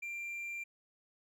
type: tone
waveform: triangle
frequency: 2373 Hz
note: D7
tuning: 17 cents sharp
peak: -37 dBFS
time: 0.02-0.64 s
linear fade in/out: 10 ms
effects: none